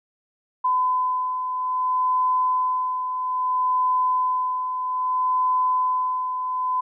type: beating tone pair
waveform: sine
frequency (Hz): 1012 / 1012.61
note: B5 / B5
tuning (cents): +42 / +43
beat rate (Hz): 0.61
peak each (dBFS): -29 / -20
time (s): 0.64-6.81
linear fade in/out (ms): 10
effects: none